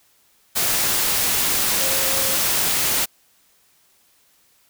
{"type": "tone in noise", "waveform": "sine", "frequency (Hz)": 535, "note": "C5", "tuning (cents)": 38, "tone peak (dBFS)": -30, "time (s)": [1.8, 2.37], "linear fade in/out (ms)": 20, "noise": "white", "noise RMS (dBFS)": -20, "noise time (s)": [0.55, 3.06], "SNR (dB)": -13, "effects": ["white hiss -59 dBFS RMS until 4.69 s"]}